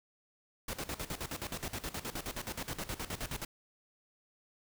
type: noise with tremolo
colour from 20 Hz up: pink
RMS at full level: -38 dBFS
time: 0.68-3.45 s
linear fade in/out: 5 ms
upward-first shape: square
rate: 9.5 Hz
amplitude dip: 80%
effects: none